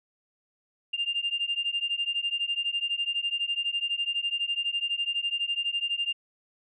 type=beating tone pair; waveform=sine; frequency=2794 / 2806 Hz; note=F7 / F7; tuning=0 / +8 cents; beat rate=12 Hz; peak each=-29 dBFS; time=0.93-6.13 s; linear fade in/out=10 ms; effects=tanh soft clip ceiling -19 dBFS